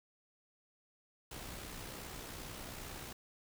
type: noise with amplitude modulation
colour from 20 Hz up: pink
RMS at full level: -45 dBFS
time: 1.31-3.13 s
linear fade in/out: 5 ms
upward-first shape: sine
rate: 62.5 Hz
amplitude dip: 40%
effects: none